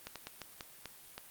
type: slowing click train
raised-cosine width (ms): 0.2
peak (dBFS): -24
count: 7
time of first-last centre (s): 0.07-1.18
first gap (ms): 87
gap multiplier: 1.3
effects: white hiss -55 dBFS RMS until 1.3 s + Opus 32 kbps